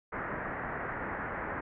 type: low-pass noise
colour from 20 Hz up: white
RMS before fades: -37 dBFS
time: 0.12-1.61 s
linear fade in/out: 10 ms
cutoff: 1900 Hz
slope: 48 dB/octave
effects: none